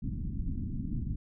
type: low-pass noise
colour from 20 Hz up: pink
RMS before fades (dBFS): -34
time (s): 0.02-1.16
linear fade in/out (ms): 10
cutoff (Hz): 280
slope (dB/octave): 48
effects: none